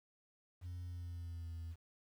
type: tone with pitch glide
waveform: sine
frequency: 88.5 to 83.05 Hz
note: F2 to E2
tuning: +23 to +13 cents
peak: -40 dBFS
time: 0.61-1.76 s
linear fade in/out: 50 ms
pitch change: -110 cents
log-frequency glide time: 0.85-1.53 s
effects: tanh soft clip ceiling -42 dBFS + 11-bit